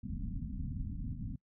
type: low-pass noise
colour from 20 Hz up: pink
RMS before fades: -39 dBFS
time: 0.03-1.36 s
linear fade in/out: 5 ms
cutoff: 270 Hz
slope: 96 dB/octave
effects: noise-tail reverb RT60 0.1 s tail -24 dB re dry